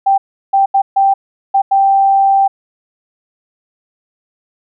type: tone bursts at uneven times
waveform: sine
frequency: 784 Hz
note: G5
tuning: in tune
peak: -7 dBFS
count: 6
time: 0.06-0.18 / 0.53-0.66 / 0.74-0.82 / 0.96-1.14 / 1.54-1.62 / 1.71-2.48 s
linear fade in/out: 10 ms
effects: none